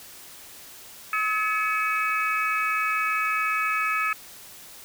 harmonic tone with a mistuned harmonic, 427.2 Hz, G#4, 49 cents sharp, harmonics 3 / 4 / 5 / 6, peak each -25 / -30 / -30 / -29 dBFS, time 1.13-4.13 s, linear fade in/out 2 ms, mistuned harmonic 5, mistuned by +88 cents, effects white hiss -45 dBFS RMS until 4.84 s

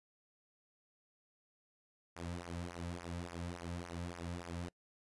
sawtooth tone with flanger, 86.6 Hz, F2, 14 cents flat, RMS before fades -44 dBFS, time 2.16-4.69 s, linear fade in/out 5 ms, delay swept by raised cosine 0.24 to 2.84 ms, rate 3.5 Hz, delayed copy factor -0.85, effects noise-tail reverb RT60 0.1 s tail -26 dB re dry + resampled to 24000 Hz

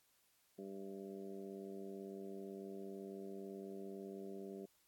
harmonic tone with a mistuned harmonic, 98 Hz, G2, in tune, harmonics 2 / 3 / 4 / 5 / 6 / 7, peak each -51 / -55 / -49 / -59 / -60 / -60 dBFS, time 0.58-4.66 s, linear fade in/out 10 ms, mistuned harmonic 7, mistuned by -36 cents, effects white hiss -75 dBFS RMS until 4.87 s + AAC 64 kbps

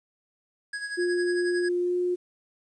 square tone with tremolo, 1661.2 Hz, G#6, in tune, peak -30 dBFS, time 0.73-1.69 s, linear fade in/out 5 ms, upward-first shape sine, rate 11 Hz, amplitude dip 60%
sine tone with pitch glide, 353.9 to 357.6 Hz, F4 to F4, +23 to +41 cents, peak -23 dBFS, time 0.97-2.16 s, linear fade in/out 20 ms, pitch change +18 cents, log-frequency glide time 1.8-1.96 s
effects resampled to 22050 Hz + 10-bit

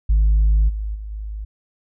sine tone with level steps, 52.5 Hz, G#1, 19 cents sharp, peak -10 / -22 / -28 / -26 dBFS, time 0.09-1.45 s, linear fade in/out 10 ms, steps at 0.68 / 0.94 / 1.1 s, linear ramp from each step 20 ms, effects tanh soft clip ceiling -10 dBFS

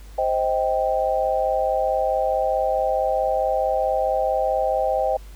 sine chord, C minor, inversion none, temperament just, 523.3 / 627.9 / 784.9 Hz, C5 / Eb5 / G5, 0 / +16 / +2 cents, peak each -23 dBFS, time 0.18-5.17 s, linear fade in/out 5 ms, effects added 50 Hz sine -38 dBFS peak until 5.35 s + pink hiss -51 dBFS RMS until 5.35 s

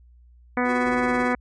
harmonic tone, 247.6 Hz, B3, 5 cents sharp, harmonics 1 / 2 / 3 / 4 / 5 / 6 / 7 / 8 / 9, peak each -24 / -27 / -29 / -30 / -31 / -32 / -32 / -33 / -34 dBFS, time 0.57-1.35 s, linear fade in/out 2 ms
square tone with tremolo, 366.7 Hz, F#4, 15 cents flat, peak -30 dBFS, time 0.64-1.35 s, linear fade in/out 50 ms, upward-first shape sine, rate 18 Hz, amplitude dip 60%
click train, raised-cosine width 2 ms, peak -27 dBFS, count 31, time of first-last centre 0.86-1.244 s, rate 78.1 Hz
effects added 60 Hz sine -49 dBFS peak until 1.4 s + resampled to 22050 Hz

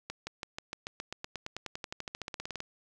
accelerating click train, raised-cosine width 0.2 ms, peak -20 dBFS, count 27, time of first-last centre 0.1-2.604 s, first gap 170 ms, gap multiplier 0.95, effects none

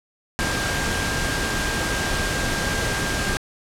sine tone in noise, 1600 Hz, G6, 35 cents sharp, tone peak -28 dBFS, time 0.39-3.37 s, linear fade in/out 0 ms, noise pink, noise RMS -24 dBFS, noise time 0.39-3.37 s, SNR -7 dB, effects low-pass 9000 Hz 12 dB/octave

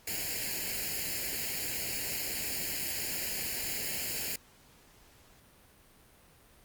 white noise with comb filter, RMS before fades -35 dBFS, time 0.07-4.36 s, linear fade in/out 5 ms, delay 0.42 ms, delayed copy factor +0.8, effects pink hiss -60 dBFS RMS until 6.64 s + Opus 48 kbps

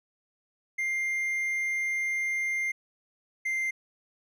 triangle tone pair in turn, 2100 / 2092 Hz, C7 / C7, +6 / -1 cents, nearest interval unison, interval 7 cents, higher first, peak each -25 dBFS, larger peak neither, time 0.78-2.72 / 3.45-3.71 s, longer first, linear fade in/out 10 ms, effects none

